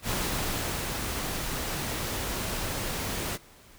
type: noise with ADSR envelope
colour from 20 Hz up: pink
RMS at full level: -29 dBFS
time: 0.02-3.38 s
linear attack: 78 ms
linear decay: 770 ms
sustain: -3 dB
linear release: 32 ms
effects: pink hiss -54 dBFS RMS until 3.78 s